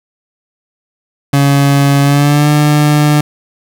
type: tone with pitch glide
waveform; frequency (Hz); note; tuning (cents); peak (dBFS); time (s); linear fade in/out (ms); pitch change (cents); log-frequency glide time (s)
30% pulse; 140.5 to 148.85; C#3 to D3; +24 to +24; -4; 1.33-3.21; 5; +100; 2.02-2.49
effects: none